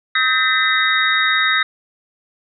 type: tone cluster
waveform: sine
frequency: 1275 / 1574 / 1812 / 2018 / 3751 Hz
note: D#6 / G6 / A#6 / B6 / A#7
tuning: +42 / +7 / -50 / +37 / +10 cents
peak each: -20 dBFS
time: 0.15-1.63 s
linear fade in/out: 5 ms
effects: none